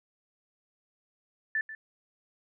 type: tone with echo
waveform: sine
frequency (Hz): 1760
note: A6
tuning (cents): 0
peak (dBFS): -26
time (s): 1.55-1.61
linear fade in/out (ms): 2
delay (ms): 140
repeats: 1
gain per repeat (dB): -13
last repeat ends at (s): 1.75
effects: none